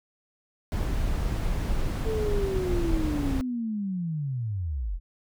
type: noise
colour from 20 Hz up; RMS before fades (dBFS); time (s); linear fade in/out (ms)
brown; -27; 0.72-3.41; 0
type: linear sweep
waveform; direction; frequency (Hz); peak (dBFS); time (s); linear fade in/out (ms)
sine; down; 450 to 36.71; -27; 2.04-5; 50
effects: none